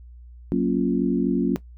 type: chord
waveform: sine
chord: Gb major seventh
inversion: none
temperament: equal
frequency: 185 / 233.1 / 277.2 / 349.2 Hz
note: Gb3 / Bb3 / Db4 / F4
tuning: 0 / 0 / 0 / 0 cents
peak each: -24 / -24 / -23 / -26 dBFS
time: 0.52-1.56 s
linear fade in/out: 0 ms
effects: noise-tail reverb RT60 0.1 s tail -17 dB re dry + added 60 Hz sine -41 dBFS peak until 1.77 s